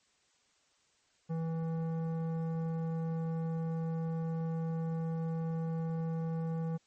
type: tone with tanh clipping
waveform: triangle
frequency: 163.3 Hz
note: E3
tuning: 16 cents flat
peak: -34 dBFS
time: 1.29-6.78 s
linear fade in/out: 20 ms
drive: 17 dB
effects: white hiss -71 dBFS RMS until 6.86 s + MP3 32 kbps